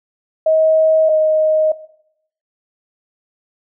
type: tone pair in turn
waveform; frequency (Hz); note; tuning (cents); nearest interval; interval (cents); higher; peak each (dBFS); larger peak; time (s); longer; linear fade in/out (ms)
sine; 634 / 624.2; D#5 / D#5; +32 / +5; unison; 27; first; -10; neither; 0.46-1.09 / 1.09-1.72; neither; 5
effects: noise-tail reverb RT60 0.7 s tail -17 dB re dry